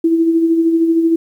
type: tone with tremolo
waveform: sine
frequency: 329.6 Hz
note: E4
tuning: in tune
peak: -8 dBFS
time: 0.04-1.16 s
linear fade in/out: 5 ms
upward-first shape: sine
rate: 13 Hz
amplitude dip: 45%
effects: 8-bit